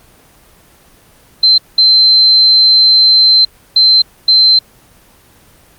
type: tone bursts at uneven times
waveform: sine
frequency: 4100 Hz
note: C8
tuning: 36 cents flat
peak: -4 dBFS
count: 4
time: 1.43-1.58 / 1.78-3.45 / 3.76-4.02 / 4.28-4.59 s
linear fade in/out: 5 ms
effects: pink hiss -45 dBFS RMS until 5.78 s + Opus 24 kbps